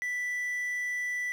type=tone with quantisation; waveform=triangle; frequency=1975.5 Hz; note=B6; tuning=in tune; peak=-28 dBFS; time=0.02-1.32 s; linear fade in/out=0 ms; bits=9; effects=none